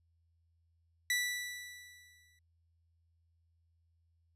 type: tone with exponential decay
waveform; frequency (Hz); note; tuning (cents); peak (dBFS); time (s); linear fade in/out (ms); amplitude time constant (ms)
sawtooth; 1966; B6; -8; -25; 1.1-2.39; 2; 280
effects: added 83 Hz sine -70 dBFS peak until 4.35 s + resampled to 32000 Hz